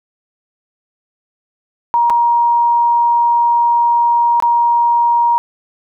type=tone with dropouts; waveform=sine; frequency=945 Hz; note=A#5; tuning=23 cents sharp; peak=-9 dBFS; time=1.94-5.38 s; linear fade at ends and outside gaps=0 ms; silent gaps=2.098-2.103 / 4.401-4.424 s; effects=none